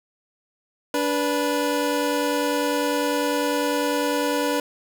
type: tone pair together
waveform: 25% pulse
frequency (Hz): 290 / 490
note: D4 / B4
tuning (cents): -22 / -14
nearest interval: major sixth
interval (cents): 908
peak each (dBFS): -20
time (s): 0.94-4.6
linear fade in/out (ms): 2
effects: none